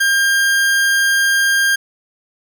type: tone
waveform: 40% pulse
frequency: 1603 Hz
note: G6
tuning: 38 cents sharp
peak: -11 dBFS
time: 0-1.76 s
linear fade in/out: 10 ms
effects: none